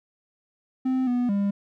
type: tone with pitch steps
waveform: triangle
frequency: 259.2 / 245.3 / 200.6 Hz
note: C4 / B3 / G3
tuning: -16 / -12 / +40 cents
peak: -19 dBFS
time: 0.85-1.51 s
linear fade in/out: 10 ms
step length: 220 ms
effects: none